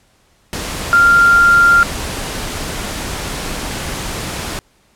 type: tone in noise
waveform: sine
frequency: 1392 Hz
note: F6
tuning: 6 cents flat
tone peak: -6 dBFS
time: 0.93-1.83 s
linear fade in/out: 0 ms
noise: pink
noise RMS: -23 dBFS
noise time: 0.53-4.59 s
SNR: +14 dB
effects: pink hiss -55 dBFS RMS until 4.95 s + low-pass 11000 Hz 12 dB/octave